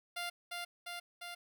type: tone with echo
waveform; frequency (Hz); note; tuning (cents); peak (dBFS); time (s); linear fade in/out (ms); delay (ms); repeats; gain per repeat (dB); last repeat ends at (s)
10% pulse; 698.5; F5; 0; -29; 0.16-0.3; 10; 350; 3; -2; 1.35
effects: none